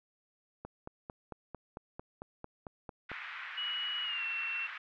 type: click train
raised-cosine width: 1 ms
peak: -28 dBFS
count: 12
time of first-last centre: 0.65-3.116 s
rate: 4.46 Hz
type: band-pass noise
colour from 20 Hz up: pink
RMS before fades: -44 dBFS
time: 3.09-4.78 s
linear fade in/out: 5 ms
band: 1400 to 2400 Hz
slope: 24 dB/octave
type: tone with pitch glide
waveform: sine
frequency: 2921 to 2710 Hz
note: F#7 to E7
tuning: -23 to +47 cents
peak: -34 dBFS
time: 3.57-4.67 s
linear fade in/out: 10 ms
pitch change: -130 cents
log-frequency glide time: 4.03-4.24 s
effects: none